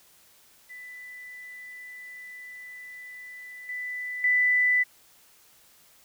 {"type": "tone with level steps", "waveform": "sine", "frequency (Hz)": 1990, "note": "B6", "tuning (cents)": 13, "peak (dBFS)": [-40, -31, -19], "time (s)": [0.69, 4.84], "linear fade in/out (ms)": 20, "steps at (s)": [3.69, 4.24], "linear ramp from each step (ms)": 2, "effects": ["white hiss -58 dBFS RMS until 6.04 s"]}